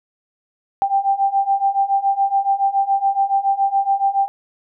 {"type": "beating tone pair", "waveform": "sine", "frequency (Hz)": [784, 791.1], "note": ["G5", "G5"], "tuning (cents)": [0, 16], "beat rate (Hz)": 7.1, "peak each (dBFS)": [-19, -17], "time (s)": [0.82, 4.28], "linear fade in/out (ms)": 0, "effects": []}